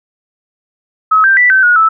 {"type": "tone with pitch steps", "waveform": "sine", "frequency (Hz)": [1282, 1573, 1971, 1540, 1448, 1312], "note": ["E6", "G6", "B6", "G6", "F#6", "E6"], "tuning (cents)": [-49, 6, -4, -31, -38, -9], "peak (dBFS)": -5, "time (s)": [1.11, 1.89], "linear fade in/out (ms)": 10, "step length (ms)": 130, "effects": []}